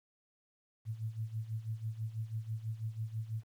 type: tone with tremolo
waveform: sine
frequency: 111 Hz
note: A2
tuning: 16 cents sharp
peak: -33 dBFS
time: 0.85-3.44 s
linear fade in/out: 50 ms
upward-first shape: sine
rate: 6.1 Hz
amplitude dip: 80%
effects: 11-bit